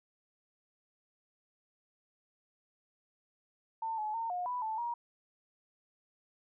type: tone with pitch steps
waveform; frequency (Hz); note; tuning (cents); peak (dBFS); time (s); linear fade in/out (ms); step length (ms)
sine; 898 / 854 / 912 / 717 / 989 / 878 / 948; A5 / G#5 / A#5 / F5 / B5 / A5 / A#5; +35 / +48 / -38 / +45 / +2 / -4 / +29; -33; 3.82-4.94; 5; 160
effects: none